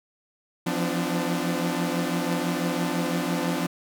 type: tone cluster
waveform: sawtooth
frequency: 170.7 / 176.7 / 254.7 / 295.1 Hz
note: F3 / F3 / C4 / D4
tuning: -39 / +21 / -46 / +8 cents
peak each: -26 dBFS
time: 0.66-3.67 s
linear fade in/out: 10 ms
effects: none